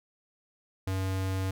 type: tone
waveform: square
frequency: 95 Hz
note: F#2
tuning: 46 cents sharp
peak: -29 dBFS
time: 0.87-1.51 s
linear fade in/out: 5 ms
effects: none